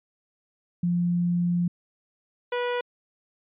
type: tone pair in turn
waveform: sine / sawtooth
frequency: 174.61 / 488.3 Hz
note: F3 / B4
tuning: 0 / -20 cents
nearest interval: octave + tritone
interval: 1780 cents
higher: second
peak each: -21 dBFS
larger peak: neither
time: 0.83-1.68 / 2.52-2.81 s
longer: first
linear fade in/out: 5 ms
effects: resampled to 8000 Hz